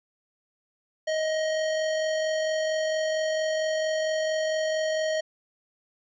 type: tone with amplitude modulation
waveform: square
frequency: 628 Hz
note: D#5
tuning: 16 cents sharp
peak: -24 dBFS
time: 1.07-5.21 s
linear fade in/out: 10 ms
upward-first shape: sine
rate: 44.4 Hz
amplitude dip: 25%
effects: resampled to 16000 Hz